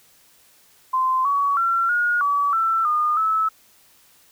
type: tone with pitch steps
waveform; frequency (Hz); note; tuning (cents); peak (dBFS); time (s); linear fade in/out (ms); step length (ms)
sine; 1037 / 1128 / 1360 / 1437 / 1143 / 1335 / 1219 / 1303; C6 / C#6 / F6 / F6 / D6 / E6 / D#6 / E6; -16 / +30 / -46 / +49 / -47 / +22 / -36 / -20; -17; 0.93-3.49; 10; 320
effects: white hiss -55 dBFS RMS until 4.31 s